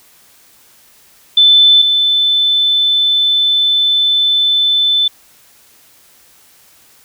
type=tone pair in turn; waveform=sine; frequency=3520 / 3520 Hz; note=A7 / A7; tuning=0 / 0 cents; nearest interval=unison; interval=0 cents; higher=neither; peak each=-4 / -9 dBFS; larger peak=first; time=1.37-1.82 / 1.82-5.08 s; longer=second; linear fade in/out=5 ms; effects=white hiss -47 dBFS RMS until 7.04 s